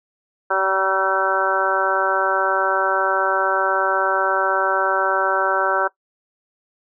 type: harmonic tone with a mistuned harmonic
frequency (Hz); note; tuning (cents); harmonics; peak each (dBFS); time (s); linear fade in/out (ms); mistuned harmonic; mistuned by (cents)
191.7; G3; -38; 2 / 3 / 4 / 5 / 6 / 7 / 8; -26 / -23 / -25 / -23 / -28 / -22 / -23; 0.5-5.88; 10; 6; -22
effects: noise-tail reverb RT60 0.1 s tail -19 dB re dry